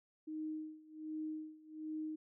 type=tone with tremolo; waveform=sine; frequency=311.1 Hz; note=D#4; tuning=in tune; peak=-38 dBFS; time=0.27-2.16 s; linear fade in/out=10 ms; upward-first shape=sine; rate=1.3 Hz; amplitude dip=90%; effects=none